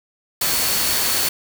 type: tone in noise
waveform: sine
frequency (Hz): 4435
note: C#8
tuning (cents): 0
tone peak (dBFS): -27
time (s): 0.41-1.29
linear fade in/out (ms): 5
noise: white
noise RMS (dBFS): -20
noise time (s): 0.41-1.29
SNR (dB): -10
effects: none